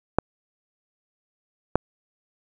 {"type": "clicks", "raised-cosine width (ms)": 1, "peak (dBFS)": -3, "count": 2, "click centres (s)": [0.186, 1.756], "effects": []}